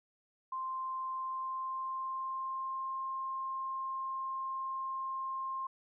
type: tone with pitch glide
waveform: sine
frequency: 1046.5 to 1060.5 Hz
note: C6 to C6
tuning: 0 to +23 cents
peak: -35 dBFS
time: 0.52-5.67 s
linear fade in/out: 5 ms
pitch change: +23 cents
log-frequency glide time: 1.13-3.02 s
effects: none